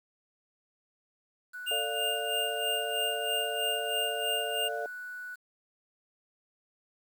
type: tone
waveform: sine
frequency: 1480 Hz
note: F#6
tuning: in tune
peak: -38 dBFS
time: 1.53-5.36 s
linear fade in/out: 20 ms
type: tone with tremolo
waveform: square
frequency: 2809 Hz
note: F7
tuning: 9 cents sharp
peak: -29 dBFS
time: 1.66-4.69 s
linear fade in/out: 20 ms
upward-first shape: sine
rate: 3.1 Hz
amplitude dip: 65%
type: chord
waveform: sine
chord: D minor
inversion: second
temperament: equal with one note detuned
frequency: 447.9 / 587.3 / 698.5 Hz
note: A4 / D5 / F5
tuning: +31 / 0 / 0 cents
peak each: -37 / -37 / -36 dBFS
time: 1.71-4.86 s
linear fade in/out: 2 ms
effects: 9-bit